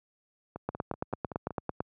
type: two click trains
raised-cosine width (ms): 1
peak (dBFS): -24 / -16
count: 6 / 11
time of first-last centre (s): 0.56-1.507 / 0.69-1.805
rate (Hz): 5.28 / 8.97
effects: high-pass 80 Hz 12 dB/octave